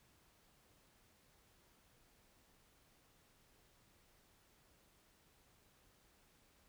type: silence
effects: pink hiss -71 dBFS RMS until 6.68 s